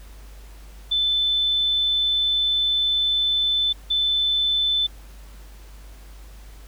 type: tone bursts at uneven times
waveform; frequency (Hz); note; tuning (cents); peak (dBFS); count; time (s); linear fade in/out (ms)
sine; 3520; A7; 0; -18; 2; 0.91-3.73 / 3.9-4.87; 10
effects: added 50 Hz sine -40 dBFS peak until 6.67 s + pink hiss -51 dBFS RMS until 6.67 s